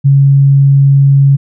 sine tone, 138.59 Hz, C#3, in tune, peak -3 dBFS, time 0.04-1.37 s, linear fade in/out 20 ms, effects none

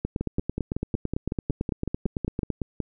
two click trains, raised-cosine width 3 ms, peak -13 / -14 dBFS, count 23 / 15, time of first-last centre 0.05-2.503 / 0.21-2.803 s, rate 8.97 / 5.4 Hz, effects none

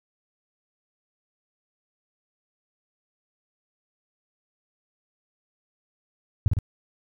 sine tone with echo, 102 Hz, G#2, 31 cents flat, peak -14 dBFS, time 6.46-6.48 s, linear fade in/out 0 ms, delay 54 ms, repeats 2, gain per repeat -3 dB, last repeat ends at 6.588 s, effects none

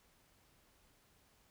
silence, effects pink hiss -70 dBFS RMS until 1.5 s

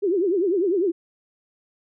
sine tone with vibrato, 370 Hz, F#4, in tune, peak -18 dBFS, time 0.02-0.92 s, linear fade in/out 20 ms, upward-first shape triangle, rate 10 Hz, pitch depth 240 cents each way, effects none

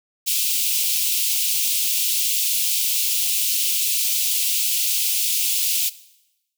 white high-pass noise, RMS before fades -21 dBFS, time 0.26-5.9 s, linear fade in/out 20 ms, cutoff 2500 Hz, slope 48 dB/octave, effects noise-tail reverb RT60 0.9 s tail -18 dB re dry

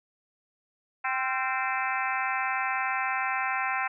harmonic tone with a mistuned harmonic, 260.2 Hz, C4, 9 cents flat, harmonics 3 / 4 / 5 / 6 / 7 / 8 / 9 / 10, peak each -32 / -33 / -34 / -35 / -35 / -36 / -37 / -37 dBFS, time 1.04-3.88 s, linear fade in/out 10 ms, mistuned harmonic 5, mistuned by +66 cents, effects none

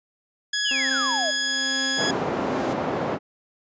15% pulse tone, 1676 Hz, G#6, 15 cents sharp, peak -16 dBFS, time 0.53-2.11 s, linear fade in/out 5 ms
sine exponential sweep, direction down, 3300 to 584 Hz, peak -25 dBFS, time 0.64-1.31 s, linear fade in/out 10 ms
sawtooth tone with tremolo, 265.9 Hz, C4, 28 cents sharp, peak -25 dBFS, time 0.71-2.73 s, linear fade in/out 0 ms, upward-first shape triangle, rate 1.1 Hz, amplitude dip 75%
white band-pass noise, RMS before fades -26 dBFS, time 1.96-3.19 s, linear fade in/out 50 ms, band 150 to 690 Hz, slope 12 dB/octave
effects resampled to 16000 Hz

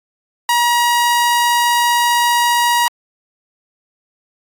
sawtooth tone, 955 Hz, A#5, 42 cents sharp, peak -8 dBFS, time 0.49-2.88 s, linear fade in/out 2 ms, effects AAC 64 kbps

